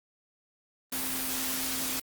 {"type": "tone in noise", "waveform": "sine", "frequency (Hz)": 261.6, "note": "C4", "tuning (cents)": 0, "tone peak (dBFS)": -40, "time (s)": [0.92, 2], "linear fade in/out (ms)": 5, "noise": "white", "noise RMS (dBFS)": -32, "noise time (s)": [0.92, 2], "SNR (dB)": -11, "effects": ["Opus 32 kbps"]}